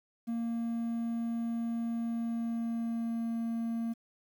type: tone with pitch glide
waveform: triangle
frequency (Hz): 231.8 to 229.9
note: A#3 to A#3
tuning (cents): -10 to -24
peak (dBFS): -29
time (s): 0.27-3.94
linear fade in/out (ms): 20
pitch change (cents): -14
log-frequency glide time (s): 1.85-3.42
effects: 10-bit